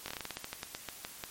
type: slowing click train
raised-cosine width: 0.2 ms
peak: -20 dBFS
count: 16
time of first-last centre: 0.06-1.238 s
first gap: 21 ms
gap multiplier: 1.17
effects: white hiss -49 dBFS RMS until 1.3 s + MP3 64 kbps